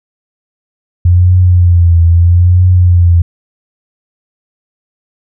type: tone with vibrato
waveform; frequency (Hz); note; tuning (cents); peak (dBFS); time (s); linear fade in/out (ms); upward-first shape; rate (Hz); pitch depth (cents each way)
sine; 87.5; F2; +4; -3; 1.05-3.22; 5; triangle; 0.77; 77
effects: none